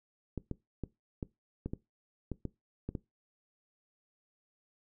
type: clicks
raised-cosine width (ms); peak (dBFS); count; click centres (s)
3; -23; 10; 0.377 / 0.513 / 0.837 / 1.228 / 1.66 / 1.735 / 2.317 / 2.453 / 2.89 / 2.952
effects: noise-tail reverb RT60 0.2 s tail -20 dB re dry